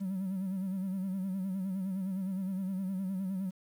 triangle tone with vibrato, 190 Hz, F#3, 46 cents sharp, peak -29 dBFS, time 0-3.51 s, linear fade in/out 20 ms, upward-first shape sine, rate 9.7 Hz, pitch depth 65 cents each way, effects tanh soft clip ceiling -27 dBFS + 10-bit

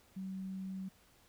sine tone, 190 Hz, F#3, 46 cents sharp, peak -39 dBFS, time 0.16-0.89 s, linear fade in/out 10 ms, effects pink hiss -66 dBFS RMS until 1.28 s

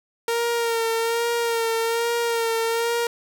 sawtooth tone with vibrato, 462.3 Hz, A#4, 14 cents flat, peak -17 dBFS, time 0.28-3.07 s, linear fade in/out 2 ms, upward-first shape sine, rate 1.2 Hz, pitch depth 32 cents each way, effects none

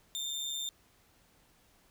30% pulse tone with amplitude modulation, 3605 Hz, A7, 41 cents sharp, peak -30 dBFS, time 0.15-0.69 s, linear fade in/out 0 ms, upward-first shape sine, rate 142 Hz, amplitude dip 50%, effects pink hiss -66 dBFS RMS until 1.9 s

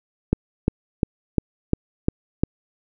click train, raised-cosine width 3 ms, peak -4 dBFS, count 7, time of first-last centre 0.33-2.435 s, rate 2.85 Hz, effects none

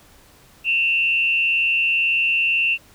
sine tone with frequency modulation, 2700 Hz, E7, 41 cents sharp, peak -16 dBFS, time 0.64-2.78 s, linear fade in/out 50 ms, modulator 162 Hz, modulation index 0.52, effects pink hiss -51 dBFS RMS until 2.94 s

